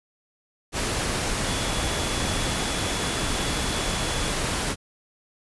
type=tone in noise; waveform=sine; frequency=3409 Hz; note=G#7; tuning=45 cents sharp; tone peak=-36 dBFS; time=1.44-4.36 s; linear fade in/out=50 ms; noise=pink; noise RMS=-26 dBFS; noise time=0.72-4.76 s; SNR=-13 dB; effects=resampled to 24000 Hz